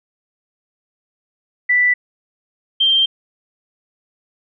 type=tone pair in turn; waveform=sine; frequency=1975.5 / 3158 Hz; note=B6 / G7; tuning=0 / +12 cents; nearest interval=minor sixth; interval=812 cents; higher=second; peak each=-11 dBFS; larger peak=neither; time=1.69-1.94 / 2.8-3.06 s; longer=second; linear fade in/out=10 ms; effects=none